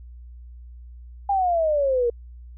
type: exponential sweep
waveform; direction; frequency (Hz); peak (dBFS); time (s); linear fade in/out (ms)
sine; down; 812 to 465.5; -18; 1.29-2.1; 5
effects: added 60 Hz sine -39 dBFS peak until 2.57 s